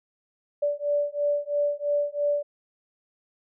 sine beating tone pair, 580 / 583 Hz, D5 / D5, -22 / -13 cents, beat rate 3 Hz, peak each -26 dBFS, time 0.62-2.43 s, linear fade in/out 10 ms, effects none

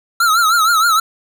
square tone with vibrato, 1334 Hz, E6, 20 cents sharp, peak -11 dBFS, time 0.2-1 s, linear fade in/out 5 ms, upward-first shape triangle, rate 6.4 Hz, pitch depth 130 cents each way, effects none

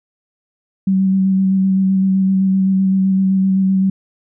sine tone with vibrato, 191 Hz, G3, 45 cents flat, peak -11 dBFS, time 0.87-3.9 s, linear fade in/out 5 ms, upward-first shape square, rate 7.8 Hz, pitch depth 13 cents each way, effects none

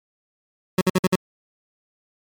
25% pulse tone bursts, 185 Hz, F#3, in tune, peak -11 dBFS, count 5, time 0.78-1.157 s, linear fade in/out 5 ms, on 33 ms, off 53 ms, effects MP3 96 kbps

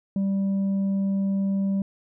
triangle tone with tanh clipping, 195.6 Hz, G3, 4 cents flat, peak -22 dBFS, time 0.16-1.82 s, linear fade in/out 2 ms, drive 8 dB, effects none

